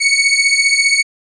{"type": "beating tone pair", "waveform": "sawtooth", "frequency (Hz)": [2217, 2232], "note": ["C#7", "C#7"], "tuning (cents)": [0, 11], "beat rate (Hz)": 15, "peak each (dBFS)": -10, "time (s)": [0, 1.03], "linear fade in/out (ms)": 20, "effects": ["resampled to 22050 Hz"]}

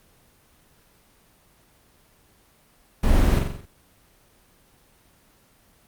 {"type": "noise with echo", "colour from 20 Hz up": "brown", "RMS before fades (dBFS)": -19, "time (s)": [3.03, 3.39], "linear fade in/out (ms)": 5, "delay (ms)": 44, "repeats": 6, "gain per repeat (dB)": -4, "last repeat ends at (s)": 3.654, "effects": ["pink hiss -58 dBFS RMS until 5.87 s", "Opus 24 kbps"]}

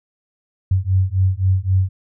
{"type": "beating tone pair", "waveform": "sine", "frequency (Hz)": [92.5, 96.3], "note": ["F#2", "G2"], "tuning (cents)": [0, -30], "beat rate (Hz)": 3.8, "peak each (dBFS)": -17, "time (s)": [0.71, 1.89], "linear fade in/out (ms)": 5, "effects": []}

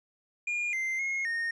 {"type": "tone with pitch steps", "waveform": "triangle", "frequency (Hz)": [2422, 2083, 2157, 1846], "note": ["D#7", "C7", "C#7", "A#6"], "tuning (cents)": [-47, -8, -48, -17], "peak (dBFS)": -27, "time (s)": [0.47, 1.51], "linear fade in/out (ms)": 5, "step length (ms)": 260, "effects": ["resampled to 22050 Hz"]}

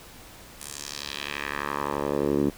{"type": "tone with band-pass filter sweep", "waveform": "10% pulse", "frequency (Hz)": 71.7, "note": "D2", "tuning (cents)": -41, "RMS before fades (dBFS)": -29, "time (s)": [0.6, 2.5], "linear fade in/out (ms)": 5, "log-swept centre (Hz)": [10000, 280], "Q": 1.7, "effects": ["pink hiss -47 dBFS RMS until 2.57 s"]}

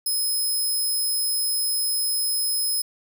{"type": "tone", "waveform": "5% pulse", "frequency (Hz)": 5120, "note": "D#8", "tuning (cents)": 49, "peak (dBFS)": -16, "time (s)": [0.06, 2.82], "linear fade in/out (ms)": 5, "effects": []}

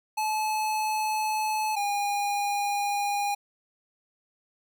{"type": "tone pair in turn", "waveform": "square", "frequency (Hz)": [862, 813.6], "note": ["A5", "G#5"], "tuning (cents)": [-36, -36], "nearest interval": "minor second", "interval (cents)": 100, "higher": "first", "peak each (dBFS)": [-26, -26], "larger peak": "neither", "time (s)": [[0.17, 1.76], [1.76, 3.35]], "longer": "neither", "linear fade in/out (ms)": 10, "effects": []}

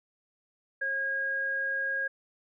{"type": "tone pair together", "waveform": "sine", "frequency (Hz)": [541, 1633.9], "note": ["C#5", "G#6"], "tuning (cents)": [-42, -29], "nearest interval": "octave + perfect fifth", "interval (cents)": 1913, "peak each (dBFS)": [-40, -28], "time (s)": [0.81, 2.08], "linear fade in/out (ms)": 10, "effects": []}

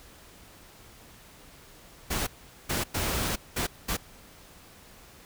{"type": "noise bursts at uneven times", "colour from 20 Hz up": "pink", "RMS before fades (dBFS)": -29, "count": 5, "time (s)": [[2.1, 2.27], [2.69, 2.84], [2.94, 3.36], [3.56, 3.67], [3.88, 3.97]], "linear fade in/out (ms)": 10, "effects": ["pink hiss -52 dBFS RMS until 5.25 s"]}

